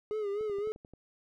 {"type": "tone with vibrato", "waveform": "triangle", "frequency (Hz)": 415.3, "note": "G#4", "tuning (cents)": 0, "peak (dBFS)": -29, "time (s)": [0.11, 0.72], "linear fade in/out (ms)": 0, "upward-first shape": "sine", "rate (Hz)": 3.9, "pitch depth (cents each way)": 76}
{"type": "click train", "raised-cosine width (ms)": 2, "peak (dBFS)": -37, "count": 7, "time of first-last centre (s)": [0.41, 0.936], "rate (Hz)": 11.4}
{"effects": []}